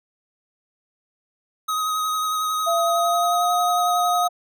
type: tone with vibrato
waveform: square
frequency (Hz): 1260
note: D#6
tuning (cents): +21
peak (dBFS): -22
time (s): 1.68-4.28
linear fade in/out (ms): 10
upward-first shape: sine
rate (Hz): 11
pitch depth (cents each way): 17
type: tone with pitch glide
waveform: sine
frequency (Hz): 678 to 710.9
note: E5 to F5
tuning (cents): +49 to +31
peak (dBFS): -19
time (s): 2.66-4.29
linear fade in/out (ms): 20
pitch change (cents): +82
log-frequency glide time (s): 2.84-3.52
effects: none